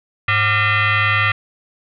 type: tone with frequency modulation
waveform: sine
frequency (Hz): 103.83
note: G#2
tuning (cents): 0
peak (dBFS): -13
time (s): 0.28-1.32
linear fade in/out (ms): 5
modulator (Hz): 643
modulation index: 4
effects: none